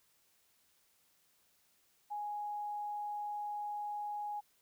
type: tone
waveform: sine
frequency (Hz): 830.6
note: G#5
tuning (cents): 0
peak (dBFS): -37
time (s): 2.1-4.41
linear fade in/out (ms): 20
effects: white hiss -72 dBFS RMS until 4.61 s